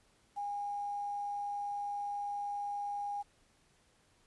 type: tone with quantisation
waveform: sine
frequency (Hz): 815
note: G#5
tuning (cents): -33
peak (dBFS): -35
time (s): 0.36-3.23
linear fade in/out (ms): 20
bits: 10
effects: pink hiss -69 dBFS RMS until 4.26 s + resampled to 24000 Hz